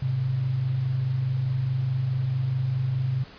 sine tone pair together, 106.2 / 130.95 Hz, G#2 / C3, +39 / +2 cents, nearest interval major third, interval 363 cents, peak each -32 / -23 dBFS, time 0.02-3.24 s, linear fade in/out 5 ms, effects pink hiss -47 dBFS RMS until 3.38 s + resampled to 11025 Hz

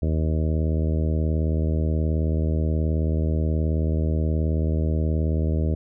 harmonic tone, 78.7 Hz, D#2, 20 cents sharp, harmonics 1 / 2 / 3 / 4 / 5 / 6 / 7 / 8, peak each -21 / -27 / -31 / -33 / -35 / -37 / -38 / -39 dBFS, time 0.02-5.75 s, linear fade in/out 5 ms, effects none

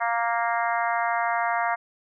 harmonic tone, 233.1 Hz, A#3, in tune, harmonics 3 / 4 / 5 / 6 / 7 / 8 / 9, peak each -26 / -28 / -30 / -32 / -33 / -34 / -35 dBFS, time 0-1.76 s, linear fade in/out 20 ms, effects none

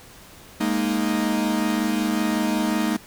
45% pulse chord, Ab suspended second, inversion none, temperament equal, 207.7 / 233.1 / 311.1 Hz, Ab3 / Bb3 / Eb4, 0 / 0 / 0 cents, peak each -25 dBFS, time 0.6-2.97 s, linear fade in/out 10 ms, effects pink hiss -46 dBFS RMS until 3.06 s

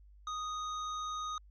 square tone, 1244.5 Hz, D#6, in tune, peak -37 dBFS, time 0.27-1.38 s, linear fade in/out 2 ms, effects added 50 Hz sine -55 dBFS peak until 1.5 s + resampled to 16000 Hz

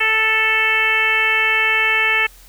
harmonic tone, 440 Hz, A4, in tune, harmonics 1 / 2 / 3 / 4 / 5 / 6 / 7, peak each -29 / -27 / -25 / -19 / -18 / -19 / -27 dBFS, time 0-2.27 s, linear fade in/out 10 ms, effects added 43 Hz sine -44 dBFS peak until 2.48 s + white hiss -47 dBFS RMS until 2.48 s

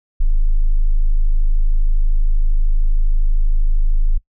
sine tone, 26.39 Hz, G#0, 29 cents sharp, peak -9 dBFS, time 0.2-4.18 s, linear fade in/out 10 ms, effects noise-tail reverb RT60 0.1 s tail -22 dB re dry + tanh soft clip ceiling -5 dBFS

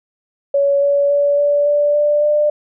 sine tone with pitch steps, 562 / 567.5 / 573.1 / 578.8 / 584.5 / 590.3 / 596.1 Hz, C#5 / C#5 / D5 / D5 / D5 / D5 / D5, +24 / +41 / -42 / -25 / -8 / +9 / +26 cents, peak -11 dBFS, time 0.54-2.5 s, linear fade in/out 5 ms, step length 280 ms, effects none

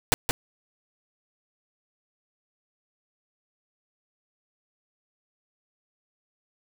pink noise with echo, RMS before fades -19 dBFS, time 0.12-0.14 s, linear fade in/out 0 ms, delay 170 ms, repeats 1, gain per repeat -5 dB, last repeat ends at 0.31 s, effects none

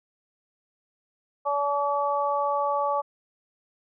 harmonic tone, 285.9 Hz, D4, 46 cents flat, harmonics 2 / 3 / 4, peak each -27 / -27 / -27 dBFS, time 1.45-3.02 s, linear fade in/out 20 ms, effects none

